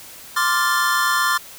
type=chord; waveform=square; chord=D minor seventh; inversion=third; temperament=equal; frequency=1046.5 / 1174.7 / 1396.9 / 1760 Hz; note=C6 / D6 / F6 / A6; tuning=0 / 0 / 0 / 0 cents; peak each=-23 dBFS; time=0.36-1.38 s; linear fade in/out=10 ms; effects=white hiss -40 dBFS RMS until 1.58 s